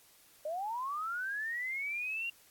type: linear sweep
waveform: sine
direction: up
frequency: 587.3 to 2794 Hz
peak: -34 dBFS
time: 0.45-2.3 s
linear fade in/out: 5 ms
effects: white hiss -62 dBFS RMS until 2.5 s + AAC 64 kbps